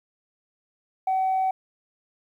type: tone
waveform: sine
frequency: 758 Hz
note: F#5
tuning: 42 cents sharp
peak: -19 dBFS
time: 1.07-1.51 s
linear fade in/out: 5 ms
effects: tanh soft clip ceiling -18 dBFS + 10-bit